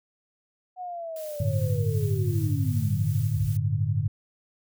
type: linear sweep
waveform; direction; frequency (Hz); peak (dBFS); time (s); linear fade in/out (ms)
sine; down; 741 to 45.88; -32; 0.76-3.51; 50
type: noise with tremolo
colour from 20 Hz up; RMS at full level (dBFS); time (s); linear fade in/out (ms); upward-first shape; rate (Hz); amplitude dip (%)
blue; -44; 1.16-3.57; 2; sine; 2.6; 35
type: chord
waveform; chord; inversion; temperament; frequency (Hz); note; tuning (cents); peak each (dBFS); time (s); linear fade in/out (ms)
sine; G suspended second; none; equal with one note detuned; 98 / 110.38 / 146.83; G2 / A2 / D3; 0 / +6 / 0; -27 / -26 / -28; 1.4-4.08; 5
effects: none